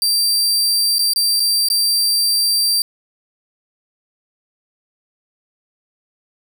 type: tone with dropouts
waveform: sawtooth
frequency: 4699 Hz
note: D8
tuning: in tune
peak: -11 dBFS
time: 0.02-2.82 s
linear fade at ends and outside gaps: 1 ms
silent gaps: 0.984-0.992 / 1.135-1.16 / 1.397-1.402 / 1.686-1.701 s
effects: none